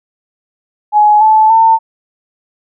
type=tone with pitch steps; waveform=sine; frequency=841 / 869.7 / 899.3 Hz; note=G#5 / A5 / A5; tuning=+22 / -20 / +38 cents; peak=-4 dBFS; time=0.92-1.79 s; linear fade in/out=50 ms; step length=290 ms; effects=none